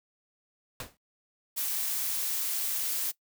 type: noise with exponential decay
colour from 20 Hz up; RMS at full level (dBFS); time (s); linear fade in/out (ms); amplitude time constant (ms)
pink; -34; 0.8-0.97; 2; 35
type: noise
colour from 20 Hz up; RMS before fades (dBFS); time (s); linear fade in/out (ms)
blue; -31; 1.56-3.12; 20
effects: noise-tail reverb RT60 0.1 s tail -20 dB re dry